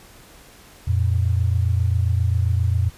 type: tone pair together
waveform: sine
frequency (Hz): 87.31 / 114.79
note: F2 / A#2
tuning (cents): 0 / -26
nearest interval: perfect fourth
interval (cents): 474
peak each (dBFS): -18 / -21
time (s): 0.87-2.9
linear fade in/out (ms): 10
effects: pink hiss -47 dBFS RMS until 2.97 s + resampled to 32000 Hz